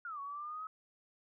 sine exponential two-way sweep, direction down then up, 1454 to 1108.7 to 1285 Hz, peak -40 dBFS, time 0.05-0.67 s, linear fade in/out 2 ms, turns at 0.2 s, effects none

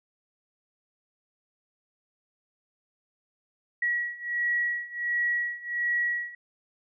sine beating tone pair, 1919 / 1920.4 Hz, A#6 / B6, +50 / -49 cents, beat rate 1.4 Hz, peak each -30 / -28 dBFS, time 3.82-6.35 s, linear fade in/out 5 ms, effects none

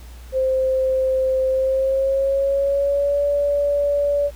sine tone with pitch glide, 523.3 to 574 Hz, C5 to D5, 0 to -40 cents, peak -16 dBFS, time 0.32-4.31 s, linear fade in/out 50 ms, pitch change +160 cents, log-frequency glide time 1.49-3.25 s, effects added 60 Hz sine -36 dBFS peak until 4.35 s + pink hiss -48 dBFS RMS until 4.35 s

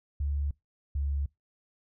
sine tone pair in turn, 71.5 / 70.52 Hz, D2 / C#2, -46 / +30 cents, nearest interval unison, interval 24 cents, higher first, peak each -27 dBFS, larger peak neither, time 0.2-0.51 / 0.95-1.26 s, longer neither, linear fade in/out 5 ms, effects noise-tail reverb RT60 0.2 s tail -24 dB re dry

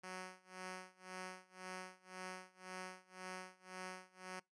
5% pulse tone with tremolo, 185 Hz, F#3, in tune, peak -34 dBFS, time 0.03-4.4 s, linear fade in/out 10 ms, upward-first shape sine, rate 1.9 Hz, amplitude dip 95%, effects noise-tail reverb RT60 0.2 s tail -24 dB re dry + resampled to 22050 Hz

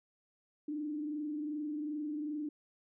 sine tone with frequency modulation, 299.7 Hz, D4, 35 cents sharp, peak -35 dBFS, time 0.68-2.49 s, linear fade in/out 5 ms, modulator 22.6 Hz, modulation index 0.48, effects none

